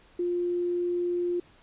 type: tone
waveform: sine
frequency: 351.6 Hz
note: F4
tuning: 12 cents sharp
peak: -25 dBFS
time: 0.19-1.4 s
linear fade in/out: 5 ms
effects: pink hiss -58 dBFS RMS until 1.62 s + resampled to 8000 Hz